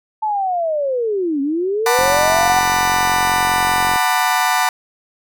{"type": "linear two-way sweep", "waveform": "sine", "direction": "down then up", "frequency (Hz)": [880, 269.3, 764], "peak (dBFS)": -16, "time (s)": [0.22, 2.6], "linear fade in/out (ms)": 10, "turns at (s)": 1.41}
{"type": "chord", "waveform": "30% pulse", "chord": "B minor seventh", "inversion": "second", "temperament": "just", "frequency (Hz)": [740.8, 889, 987.8, 1185.3], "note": ["F#5", "A5", "B5", "D6"], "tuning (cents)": [2, 18, 0, 16], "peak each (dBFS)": [-16, -17, -17, -19], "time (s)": [1.86, 4.69], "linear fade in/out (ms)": 2}
{"type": "click train", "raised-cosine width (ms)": 2, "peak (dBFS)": -15, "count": 90, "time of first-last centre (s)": [1.99, 3.959], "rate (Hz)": 45.2}
{"effects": []}